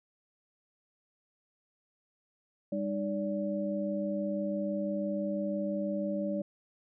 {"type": "tone cluster", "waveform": "sine", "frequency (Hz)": [200.4, 306.4, 576], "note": ["G3", "D#4", "D5"], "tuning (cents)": [38, -27, -34], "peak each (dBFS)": [-33, -37, -34], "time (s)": [2.72, 6.42], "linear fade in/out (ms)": 5, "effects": []}